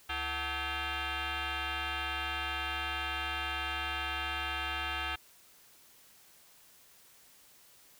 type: tone with frequency modulation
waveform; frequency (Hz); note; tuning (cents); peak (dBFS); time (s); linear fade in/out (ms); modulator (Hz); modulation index
sine; 740; F#5; 0; -31; 0.09-5.16; 10; 406; 6.6
effects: tanh soft clip ceiling -30 dBFS + white hiss -60 dBFS RMS until 7.99 s